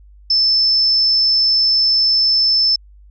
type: tone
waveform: sine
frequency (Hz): 5274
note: E8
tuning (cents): 0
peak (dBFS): -11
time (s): 0.3-2.76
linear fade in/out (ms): 5
effects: added 50 Hz sine -41 dBFS peak until 3.1 s